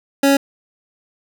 25% pulse tone, 277.2 Hz, C#4, in tune, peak -7 dBFS, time 0.23-0.37 s, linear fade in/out 5 ms, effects none

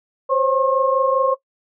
sine tone cluster, 521 / 546 / 1076 Hz, C5 / C#5 / C6, -7 / -26 / +48 cents, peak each -19 dBFS, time 0.29-1.35 s, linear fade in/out 20 ms, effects noise-tail reverb RT60 0.1 s tail -18 dB re dry

